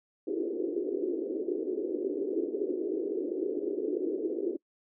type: band-pass noise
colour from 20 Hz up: pink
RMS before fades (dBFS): -32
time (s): 0.27-4.57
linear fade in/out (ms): 10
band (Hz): 320 to 430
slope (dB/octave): 48
effects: noise-tail reverb RT60 0.1 s tail -25 dB re dry